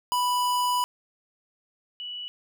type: tone pair in turn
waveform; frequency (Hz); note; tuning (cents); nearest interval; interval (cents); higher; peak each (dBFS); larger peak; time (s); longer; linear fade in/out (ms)
square / sine; 987.8 / 2949; B5 / F#7; 0 / -6; octave + perfect fifth; 1894; second; -23 / -33; first; 0.12-0.84 / 2-2.28; first; 0
effects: none